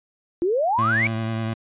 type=exponential sweep; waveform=sine; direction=up; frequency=331.3 to 2349 Hz; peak=-18 dBFS; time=0.42-1.07 s; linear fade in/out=0 ms
type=tone with vibrato; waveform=25% pulse; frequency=112.1 Hz; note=A2; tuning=33 cents sharp; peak=-20 dBFS; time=0.78-1.54 s; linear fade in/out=10 ms; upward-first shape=sine; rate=10 Hz; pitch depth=23 cents each way
effects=resampled to 8000 Hz